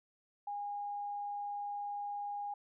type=tone; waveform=sine; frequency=817 Hz; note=G#5; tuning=29 cents flat; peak=-37 dBFS; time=0.47-2.54 s; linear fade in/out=5 ms; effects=none